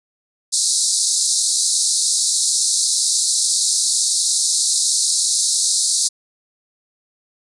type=band-pass noise; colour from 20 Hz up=white; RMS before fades=-18 dBFS; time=0.52-6.09 s; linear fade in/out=20 ms; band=3900 to 10000 Hz; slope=96 dB/octave; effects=resampled to 24000 Hz